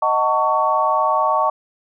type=chord; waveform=sine; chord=D# half-diminished seventh; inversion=none; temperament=just; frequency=622.3 / 746.7 / 896 / 1120.1 Hz; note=D#5 / F#5 / A5 / C#6; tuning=0 / +16 / +31 / +18 cents; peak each=-21 / -23 / -20 / -18 dBFS; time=0.02-1.5 s; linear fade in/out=5 ms; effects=none